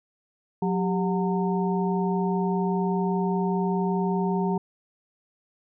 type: harmonic tone with a mistuned harmonic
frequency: 182.5 Hz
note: F#3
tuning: 24 cents flat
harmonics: 1 / 2 / 4 / 5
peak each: -24 / -28 / -34 / -31 dBFS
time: 0.62-4.58 s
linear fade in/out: 5 ms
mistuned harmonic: 2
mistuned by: +130 cents
effects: none